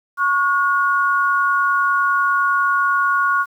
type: tone pair together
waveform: sine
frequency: 1108.7 / 1438.5 Hz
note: C#6 / F#6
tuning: 0 / -49 cents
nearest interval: perfect fourth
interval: 451 cents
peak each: -17 dBFS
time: 0.17-3.46 s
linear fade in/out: 50 ms
effects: 8-bit